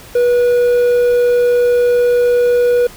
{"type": "tone with quantisation", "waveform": "triangle", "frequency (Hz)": 486, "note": "B4", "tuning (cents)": -28, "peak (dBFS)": -7, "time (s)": [0.15, 2.87], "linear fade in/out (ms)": 5, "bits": 6, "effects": ["pink hiss -37 dBFS RMS until 2.96 s"]}